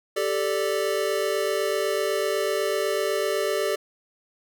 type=chord; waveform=square; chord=G suspended second; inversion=none; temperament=equal; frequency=392 / 440 / 587.3 Hz; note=G4 / A4 / D5; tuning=0 / 0 / 0 cents; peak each=-28 dBFS; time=0.16-3.76 s; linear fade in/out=10 ms; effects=none